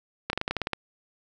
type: clicks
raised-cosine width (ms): 0.3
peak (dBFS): -11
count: 10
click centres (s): 0.3 / 0.331 / 0.376 / 0.414 / 0.479 / 0.51 / 0.567 / 0.617 / 0.671 / 0.733
effects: none